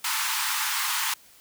pink high-pass noise, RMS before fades -27 dBFS, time 0.04-1.14 s, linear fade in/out 5 ms, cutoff 850 Hz, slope 96 dB/octave, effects white hiss -54 dBFS RMS until 1.4 s

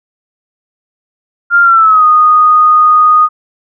sine tone with pitch glide, 1396.9 to 1237.3 Hz, F6 to D#6, 0 to -10 cents, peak -3 dBFS, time 1.5-3.29 s, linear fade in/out 50 ms, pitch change -210 cents, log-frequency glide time 1.62-2.05 s, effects none

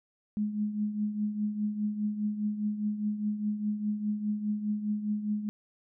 sine tone with tremolo, 210 Hz, G#3, 19 cents sharp, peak -25 dBFS, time 0.37-5.49 s, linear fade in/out 0 ms, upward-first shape triangle, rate 4.9 Hz, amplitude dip 70%, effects none

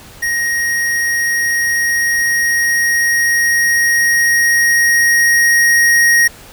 square tone with level ramp, 1876 Hz, A#6, 11 cents sharp, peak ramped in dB -15 to -8 dBFS, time 0.22-6.28 s, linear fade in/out 10 ms, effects pink hiss -38 dBFS RMS until 6.52 s

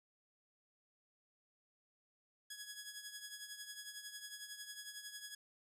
10% pulse tone with tremolo, 1674 Hz, G#6, 13 cents sharp, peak -36 dBFS, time 2.5-5.35 s, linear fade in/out 5 ms, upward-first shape triangle, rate 11 Hz, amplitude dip 70%, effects none

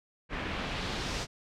pink noise with low-pass filter sweep, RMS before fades -35 dBFS, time 0.29-1.27 s, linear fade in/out 50 ms, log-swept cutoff 2200 to 6100 Hz, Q 1.3, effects none

